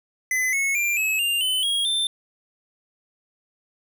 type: tone with pitch steps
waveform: square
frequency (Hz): 2023 / 2193 / 2378 / 2578 / 2796 / 3031 / 3286 / 3563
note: B6 / C#7 / D7 / E7 / F7 / F#7 / G#7 / A7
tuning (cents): +41 / -19 / +21 / -39 / +1 / +41 / -19 / +21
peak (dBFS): -21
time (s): 0.31-2.07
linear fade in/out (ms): 2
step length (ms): 220
effects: none